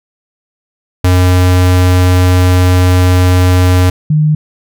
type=tone pair in turn; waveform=square / sine; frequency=90.8 / 152.71 Hz; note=F#2 / D#3; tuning=-32 / -32 cents; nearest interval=major sixth; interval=900 cents; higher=second; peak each=-6 dBFS; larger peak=neither; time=1.04-3.9 / 4.1-4.35 s; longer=first; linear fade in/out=5 ms; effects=none